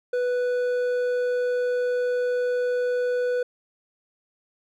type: tone with hard clipping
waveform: triangle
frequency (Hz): 493.9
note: B4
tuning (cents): 0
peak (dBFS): -23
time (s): 0.13-3.43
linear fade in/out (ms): 5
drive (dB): 9
effects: none